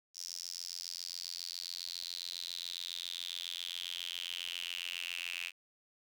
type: tone with high-pass filter sweep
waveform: sawtooth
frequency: 87.31 Hz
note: F2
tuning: in tune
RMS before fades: -42 dBFS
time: 0.14-5.52 s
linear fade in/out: 50 ms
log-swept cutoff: 5500 to 2600 Hz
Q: 6.8
effects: none